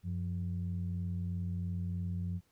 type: tone pair together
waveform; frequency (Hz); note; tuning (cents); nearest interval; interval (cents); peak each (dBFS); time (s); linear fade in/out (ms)
sine; 92.5 / 175.53; F#2 / F3; 0 / +9; major seventh; 1109; -34 / -37; 0.03-2.41; 50
effects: tanh soft clip ceiling -27 dBFS + pink hiss -73 dBFS RMS until 2.51 s